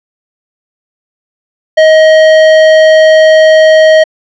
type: tone with tanh clipping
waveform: sine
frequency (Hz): 630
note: D#5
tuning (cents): +21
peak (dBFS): -3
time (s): 1.77-4.04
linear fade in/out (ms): 10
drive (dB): 16
effects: low-pass 5000 Hz 12 dB/octave